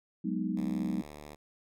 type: chord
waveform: sine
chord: G# minor seventh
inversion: third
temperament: equal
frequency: 185 / 207.7 / 246.9 / 311.1 Hz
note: F#3 / G#3 / B3 / D#4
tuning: 0 / 0 / 0 / 0 cents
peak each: -34 / -35 / -36 / -36 dBFS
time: 0.24-1.02 s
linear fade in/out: 10 ms
type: tone with pitch glide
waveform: 5% pulse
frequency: 73.42 to 74.4 Hz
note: D2 to D2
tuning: 0 to +23 cents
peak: -34 dBFS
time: 0.56-1.36 s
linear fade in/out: 20 ms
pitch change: +23 cents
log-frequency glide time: 0.98-1.06 s
effects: none